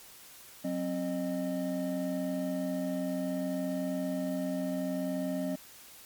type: tone cluster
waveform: triangle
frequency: 184.2 / 264.8 / 613 Hz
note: F#3 / C4 / D#5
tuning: -7 / +21 / -26 cents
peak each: -34 / -31 / -34 dBFS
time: 0.64-5.56 s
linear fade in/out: 10 ms
effects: white hiss -52 dBFS RMS until 6.05 s + MP3 96 kbps